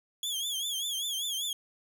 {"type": "tone with vibrato", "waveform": "sawtooth", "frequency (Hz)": 3322, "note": "G#7", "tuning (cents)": 0, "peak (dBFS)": -28, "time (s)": [0.23, 1.53], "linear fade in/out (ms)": 2, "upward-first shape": "triangle", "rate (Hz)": 5.1, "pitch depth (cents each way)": 130, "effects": []}